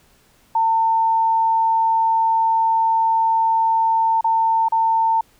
sine tone with dropouts, 900 Hz, A5, 39 cents sharp, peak -14 dBFS, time 0.55-5.21 s, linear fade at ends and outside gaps 5 ms, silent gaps 4.21-4.243 / 4.685-4.721 s, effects pink hiss -56 dBFS RMS until 5.39 s

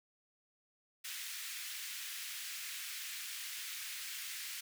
pink high-pass noise, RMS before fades -44 dBFS, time 1.04-4.61 s, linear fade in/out 10 ms, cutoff 1800 Hz, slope 24 dB/octave, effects none

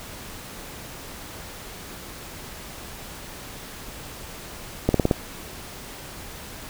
slowing click train, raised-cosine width 2 ms, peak -4 dBFS, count 5, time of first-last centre 4.89-5.112 s, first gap 53 ms, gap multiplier 1.03, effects pink hiss -39 dBFS RMS until 6.69 s

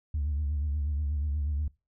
sine tone with vibrato, 73.42 Hz, D2, in tune, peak -25 dBFS, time 0.14-1.68 s, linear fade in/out 5 ms, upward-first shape triangle, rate 8.3 Hz, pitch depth 99 cents each way, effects noise-tail reverb RT60 0.3 s tail -25 dB re dry + tanh soft clip ceiling -24 dBFS

